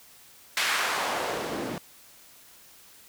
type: noise with band-pass filter sweep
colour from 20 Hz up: white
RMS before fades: -29 dBFS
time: 0.57-1.78 s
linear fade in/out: 0 ms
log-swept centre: 2000 to 240 Hz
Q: 1.1
effects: white hiss -53 dBFS RMS until 3.08 s